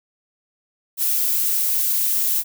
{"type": "noise", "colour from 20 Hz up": "violet", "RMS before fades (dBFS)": -20, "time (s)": [0.97, 2.44], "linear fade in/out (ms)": 50, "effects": []}